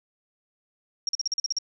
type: tone bursts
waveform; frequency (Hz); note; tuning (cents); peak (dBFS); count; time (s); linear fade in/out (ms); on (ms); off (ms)
sine; 5588; F8; 0; -23; 9; 1.07-1.586; 2; 20; 42
effects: none